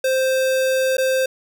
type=tone with dropouts; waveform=square; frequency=523.3 Hz; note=C5; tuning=in tune; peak=-17 dBFS; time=0.04-1.26 s; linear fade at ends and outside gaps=5 ms; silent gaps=0.97-0.981 s; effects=none